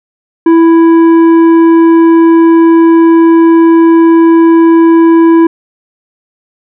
triangle tone with tanh clipping, 330.6 Hz, E4, 5 cents sharp, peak -3 dBFS, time 0.46-5.47 s, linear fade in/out 5 ms, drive 13 dB, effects none

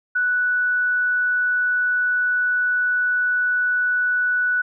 sine tone, 1480 Hz, F#6, in tune, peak -17 dBFS, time 0.15-4.62 s, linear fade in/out 10 ms, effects none

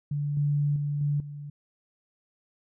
sine tone with level steps, 145.3 Hz, D3, 18 cents flat, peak -26 / -22 / -26 / -23 / -36 dBFS, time 0.11-1.5 s, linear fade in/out 5 ms, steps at 0.37 / 0.76 / 1.01 / 1.2 s, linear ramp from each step 2 ms, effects none

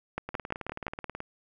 two click trains, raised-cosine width 0.5 ms, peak -21 / -16 dBFS, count 18 / 5, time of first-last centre 0.29-1.204 / 0.18-0.867 s, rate 18.6 / 5.82 Hz, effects none

